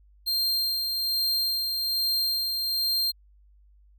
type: tone with tremolo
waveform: 45% pulse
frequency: 4186 Hz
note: C8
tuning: in tune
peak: -22 dBFS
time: 0.26-3.12 s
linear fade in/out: 20 ms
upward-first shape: sine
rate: 1.2 Hz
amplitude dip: 35%
effects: added 50 Hz sine -54 dBFS peak until 3.98 s